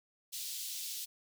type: high-pass noise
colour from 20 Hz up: pink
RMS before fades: -41 dBFS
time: 0.32-1.06 s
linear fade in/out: 20 ms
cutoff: 3500 Hz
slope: 24 dB/octave
effects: none